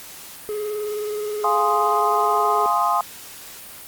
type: tone with vibrato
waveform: triangle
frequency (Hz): 420.9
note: G#4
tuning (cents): +23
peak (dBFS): -22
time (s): 0.49-2.66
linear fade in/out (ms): 0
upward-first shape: sine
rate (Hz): 19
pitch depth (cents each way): 26
type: chord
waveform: sine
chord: F minor seventh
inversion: none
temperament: equal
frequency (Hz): 698.5 / 830.6 / 1046.5 / 1244.5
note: F5 / Ab5 / C6 / Eb6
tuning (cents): 0 / 0 / 0 / 0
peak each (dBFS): -24 / -23 / -21 / -22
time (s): 1.44-3.01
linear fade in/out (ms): 2
effects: white hiss -39 dBFS RMS until 3.87 s + Opus 48 kbps